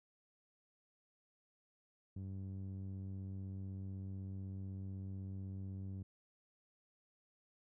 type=tone with low-pass filter; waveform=sawtooth; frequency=96 Hz; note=G2; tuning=36 cents flat; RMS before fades=-45 dBFS; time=2.16-6.03 s; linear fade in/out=5 ms; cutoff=210 Hz; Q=1; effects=none